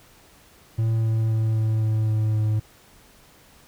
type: tone with pitch steps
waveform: triangle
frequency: 112.3 / 111.52 / 110.75 / 109.99 / 109.23 / 108.47 / 107.73 Hz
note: A2 / A2 / A2 / A2 / A2 / A2 / A2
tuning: +36 / +24 / +12 / 0 / -12 / -24 / -36 cents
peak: -17 dBFS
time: 0.78-2.6 s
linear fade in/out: 10 ms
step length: 260 ms
effects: pink hiss -53 dBFS RMS until 3.67 s